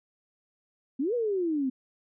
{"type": "exponential two-way sweep", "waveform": "sine", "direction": "up then down", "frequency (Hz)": [246.9, 499.8, 252], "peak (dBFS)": -25, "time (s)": [0.99, 1.7], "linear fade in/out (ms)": 10, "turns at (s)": 1.14, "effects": []}